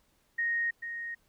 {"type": "tone with echo", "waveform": "sine", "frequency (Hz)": 1864.7, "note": "A#6", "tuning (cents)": 0, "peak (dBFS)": -27, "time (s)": [0.38, 0.71], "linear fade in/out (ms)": 10, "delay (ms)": 440, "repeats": 1, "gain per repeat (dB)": -8, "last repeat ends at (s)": 1.15, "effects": ["pink hiss -70 dBFS RMS until 1.28 s"]}